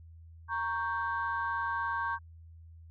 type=chord; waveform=sine; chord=G diminished; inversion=first; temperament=equal; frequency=932.3 / 1108.7 / 1568 Hz; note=Bb5 / Db6 / G6; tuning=0 / 0 / 0 cents; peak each=-34 dBFS; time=0.48-2.19 s; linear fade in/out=50 ms; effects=tanh soft clip ceiling -22 dBFS + added 82 Hz sine -49 dBFS peak until 2.9 s